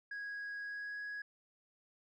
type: tone with pitch glide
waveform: sine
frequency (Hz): 1653 to 1666.4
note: G#6 to G#6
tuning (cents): -9 to +5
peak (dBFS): -38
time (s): 0.11-1.22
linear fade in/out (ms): 5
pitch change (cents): +14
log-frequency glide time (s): 0.61-1
effects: tanh soft clip ceiling -39 dBFS

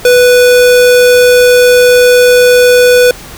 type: tone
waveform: square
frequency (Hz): 493.9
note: B4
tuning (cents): 0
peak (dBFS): -3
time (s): 0.05-3.11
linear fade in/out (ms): 2
effects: pink hiss -29 dBFS RMS until 3.37 s

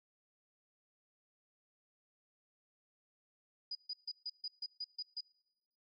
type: tone bursts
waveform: sine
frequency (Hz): 4929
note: D#8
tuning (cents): -17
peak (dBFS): -38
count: 9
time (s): 3.71-5.208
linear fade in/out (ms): 5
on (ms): 42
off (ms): 140
effects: noise-tail reverb RT60 0.9 s tail -23 dB re dry

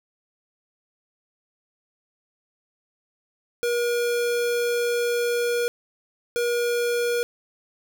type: tone bursts at uneven times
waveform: square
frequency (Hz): 478.1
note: A#4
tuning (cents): +44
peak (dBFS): -22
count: 2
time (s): 3.63-5.68 / 6.36-7.23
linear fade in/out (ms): 0
effects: 9-bit

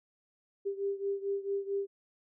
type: beating tone pair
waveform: sine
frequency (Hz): 395.7 / 400.2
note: G4 / G4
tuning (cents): +16 / +36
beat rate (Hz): 4.5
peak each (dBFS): -33 / -36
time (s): 0.65-1.87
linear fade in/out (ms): 20
effects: none

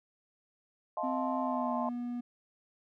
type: chord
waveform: sine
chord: F dominant seventh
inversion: third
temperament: just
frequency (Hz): 628.6 / 698.5 / 873.1 / 1047.7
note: Eb5 / F5 / A5 / C6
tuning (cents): +18 / 0 / -14 / +2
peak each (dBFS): -37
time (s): 0.97-1.89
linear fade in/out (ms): 2
type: tone with pitch glide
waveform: triangle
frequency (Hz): 258.1 to 242.2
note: C4 to B3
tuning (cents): -23 to -34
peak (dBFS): -32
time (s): 1.03-2.21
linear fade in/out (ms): 10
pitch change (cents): -111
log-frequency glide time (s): 1.41-1.75
effects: none

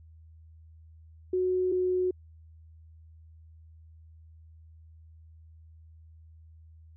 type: tone pair in turn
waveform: sine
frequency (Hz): 368 / 366.4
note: F#4 / F#4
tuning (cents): -9 / -17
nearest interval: unison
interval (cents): 8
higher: first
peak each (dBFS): -24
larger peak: neither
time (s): 1.33-1.72 / 1.72-2.11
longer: neither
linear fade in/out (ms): 5
effects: added 80 Hz sine -50 dBFS peak until 6.96 s

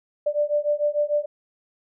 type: beating tone pair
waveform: sine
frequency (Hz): 587 / 593.7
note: D5 / D5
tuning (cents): -1 / +19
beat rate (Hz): 6.7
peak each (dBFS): -23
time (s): 0.26-1.26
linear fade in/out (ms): 10
effects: none

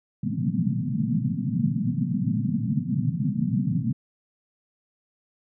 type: band-pass noise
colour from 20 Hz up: white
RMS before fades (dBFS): -25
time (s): 0.23-3.93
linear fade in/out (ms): 5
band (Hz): 110 to 250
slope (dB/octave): 96
effects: none

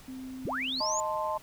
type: tone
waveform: sine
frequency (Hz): 259.9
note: C4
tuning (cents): -11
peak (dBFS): -38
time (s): 0.08-0.81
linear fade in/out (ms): 2
type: linear sweep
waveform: sine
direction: up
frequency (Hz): 67 to 7100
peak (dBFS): -30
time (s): 0.45-1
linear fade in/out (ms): 0
type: chord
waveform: sine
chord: A diminished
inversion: second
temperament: equal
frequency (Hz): 622.3 / 880 / 1046.5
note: Eb5 / A5 / C6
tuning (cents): 0 / 0 / 0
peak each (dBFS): -33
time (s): 0.8-1.38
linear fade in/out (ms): 10
effects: pink hiss -53 dBFS RMS until 1.42 s

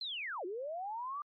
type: linear two-way sweep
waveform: sine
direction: down then up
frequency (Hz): 4209 to 340 to 1198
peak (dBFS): -37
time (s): 0.01-1.22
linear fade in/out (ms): 2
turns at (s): 0.45
effects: MP3 32 kbps

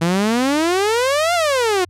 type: exponential two-way sweep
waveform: sawtooth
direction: up then down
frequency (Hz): 162 to 715 to 348.8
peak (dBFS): -11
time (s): 0.01-1.85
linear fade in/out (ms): 10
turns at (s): 1.34
effects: added 91 Hz sine -44 dBFS peak until 1.89 s + low-pass 10000 Hz 12 dB/octave

